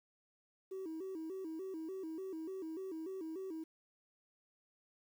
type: tone with vibrato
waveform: sine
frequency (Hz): 349.2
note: F4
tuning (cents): 0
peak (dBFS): -39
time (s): 0.71-3.64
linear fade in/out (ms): 10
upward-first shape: square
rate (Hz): 3.4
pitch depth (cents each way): 150
effects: tanh soft clip ceiling -39 dBFS + 11-bit